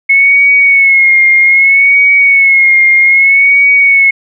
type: tone with vibrato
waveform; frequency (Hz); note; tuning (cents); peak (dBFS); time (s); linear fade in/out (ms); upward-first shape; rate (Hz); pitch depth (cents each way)
sine; 2187; C#7; -24; -3; 0.09-4.11; 10; sine; 0.63; 51
effects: none